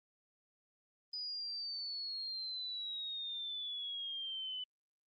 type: exponential sweep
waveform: sine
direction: down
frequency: 4978 to 2991 Hz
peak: -39 dBFS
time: 1.13-4.64 s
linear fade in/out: 5 ms
effects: Opus 32 kbps